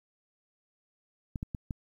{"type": "clicks", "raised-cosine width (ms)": 5, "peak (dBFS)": -22, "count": 4, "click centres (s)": [1.358, 1.429, 1.548, 1.708], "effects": ["10-bit"]}